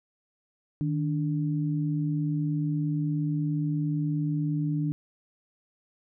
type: tone pair together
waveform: sine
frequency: 154.26 / 291.2 Hz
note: D#3 / D4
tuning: -15 / -15 cents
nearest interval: major seventh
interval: 1100 cents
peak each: -26 / -30 dBFS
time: 0.81-4.92 s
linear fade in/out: 0 ms
effects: none